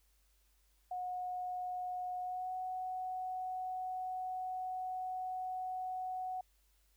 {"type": "tone with pitch glide", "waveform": "sine", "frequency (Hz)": [728, 741.6], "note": ["F#5", "F#5"], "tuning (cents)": [-28, 4], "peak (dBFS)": -37, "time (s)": [0.91, 6.41], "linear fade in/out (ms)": 5, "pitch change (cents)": 32, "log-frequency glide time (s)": [2.21, 2.52], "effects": ["added 50 Hz sine -70 dBFS peak until 6.96 s", "white hiss -75 dBFS RMS until 6.96 s"]}